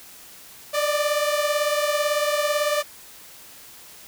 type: beating tone pair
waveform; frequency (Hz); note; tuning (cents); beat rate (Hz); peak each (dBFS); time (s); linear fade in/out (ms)
sawtooth; 587.3 / 605.3; D5 / D#5; 0 / -48; 18; -18 / -22; 0.73-2.83; 20
effects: white hiss -45 dBFS RMS until 4.07 s